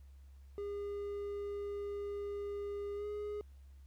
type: tone with pitch glide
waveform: triangle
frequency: 406.4 to 415.9 Hz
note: G#4 to G#4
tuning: -38 to +2 cents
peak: -36 dBFS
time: 0.58-3.41 s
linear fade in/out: 0 ms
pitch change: +40 cents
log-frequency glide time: 2.95-3.06 s
effects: added 68 Hz sine -53 dBFS peak until 3.86 s + pink hiss -75 dBFS RMS until 3.86 s